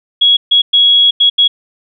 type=tone bursts at uneven times; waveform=sine; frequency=3331 Hz; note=G#7; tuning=4 cents sharp; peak=-5 dBFS; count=5; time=0.21-0.37 / 0.51-0.62 / 0.73-1.11 / 1.2-1.3 / 1.38-1.48 s; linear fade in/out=10 ms; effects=none